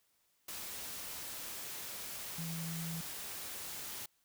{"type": "tone in noise", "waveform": "sine", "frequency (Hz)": 165.3, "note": "E3", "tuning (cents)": 5, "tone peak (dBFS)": -39, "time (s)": [2.38, 3.01], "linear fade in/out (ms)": 5, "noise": "white", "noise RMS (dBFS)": -44, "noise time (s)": [0.48, 4.06], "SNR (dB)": 2, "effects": ["white hiss -75 dBFS RMS until 4.24 s"]}